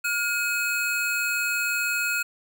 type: tone pair together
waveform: square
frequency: 1425 / 2539 Hz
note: F6 / D#7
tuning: +34 / +34 cents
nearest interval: minor seventh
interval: 1000 cents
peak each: -27 / -27 dBFS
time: 0.04-2.23 s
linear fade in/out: 10 ms
effects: none